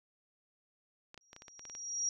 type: clicks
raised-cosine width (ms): 0.2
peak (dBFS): -32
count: 10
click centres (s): 1.144 / 1.177 / 1.331 / 1.364 / 1.421 / 1.482 / 1.594 / 1.653 / 1.698 / 1.751
type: tone with exponential growth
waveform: sine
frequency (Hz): 5690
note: F8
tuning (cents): +31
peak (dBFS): -29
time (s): 1.21-2.09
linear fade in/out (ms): 1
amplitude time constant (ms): 190
effects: none